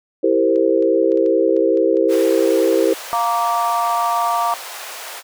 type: chord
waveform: sine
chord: C dominant seventh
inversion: first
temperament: equal with one note detuned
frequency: 329.6 / 392 / 463.2 / 523.3 Hz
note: E4 / G4 / Bb4 / C5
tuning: 0 / 0 / -11 / 0 cents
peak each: -18 dBFS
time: 0.23-2.94 s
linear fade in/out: 10 ms
type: clicks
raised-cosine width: 0.2 ms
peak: -26 dBFS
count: 12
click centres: 0.559 / 0.825 / 1.119 / 1.174 / 1.262 / 1.566 / 1.773 / 1.97 / 2.1 / 2.158 / 2.201 / 2.752 s
type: high-pass noise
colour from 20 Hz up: pink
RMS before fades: -32 dBFS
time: 2.08-5.23 s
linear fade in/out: 50 ms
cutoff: 570 Hz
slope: 24 dB/octave
type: harmonic tone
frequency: 233.1 Hz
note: A#3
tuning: in tune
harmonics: 3 / 4 / 5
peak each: -20 / -20 / -20 dBFS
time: 3.13-4.54 s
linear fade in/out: 0 ms
effects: none